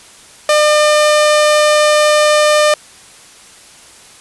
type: tone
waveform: sawtooth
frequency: 602 Hz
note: D5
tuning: 43 cents sharp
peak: -4 dBFS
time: 0.49-2.74 s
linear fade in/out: 2 ms
effects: white hiss -40 dBFS RMS until 4.2 s + resampled to 24000 Hz